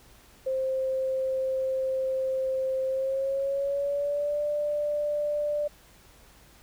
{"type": "tone with pitch glide", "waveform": "sine", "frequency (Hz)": [526, 590.4], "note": ["C5", "D5"], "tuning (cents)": [9, 9], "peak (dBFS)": -25, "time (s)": [0.46, 5.68], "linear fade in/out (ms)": 10, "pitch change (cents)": 200, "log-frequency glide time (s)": [2.87, 4.42], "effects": ["added 50 Hz sine -60 dBFS peak until 6.62 s", "pink hiss -56 dBFS RMS until 6.62 s"]}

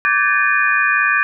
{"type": "tone cluster", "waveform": "sine", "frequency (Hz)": [1163, 1540, 1665, 1766, 2448], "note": ["D6", "G6", "G#6", "A6", "D#7"], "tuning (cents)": [-17, -31, 4, 6, -29], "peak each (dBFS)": -19, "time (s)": [0.05, 1.23], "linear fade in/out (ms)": 0, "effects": []}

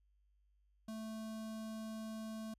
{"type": "tone with notch filter", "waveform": "square", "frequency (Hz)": 220, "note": "A3", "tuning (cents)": 0, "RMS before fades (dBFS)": -45, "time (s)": [0.88, 2.54], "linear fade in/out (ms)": 5, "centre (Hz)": 2100, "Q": 1.4, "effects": ["added 50 Hz sine -70 dBFS peak until 2.58 s", "resampled to 32000 Hz"]}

